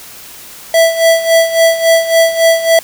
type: tone with tremolo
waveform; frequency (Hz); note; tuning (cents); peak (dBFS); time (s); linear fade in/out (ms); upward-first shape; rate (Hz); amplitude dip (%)
square; 659.3; E5; 0; -5; 0.74-2.79; 2; sine; 3.6; 75
effects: white hiss -33 dBFS RMS until 2.83 s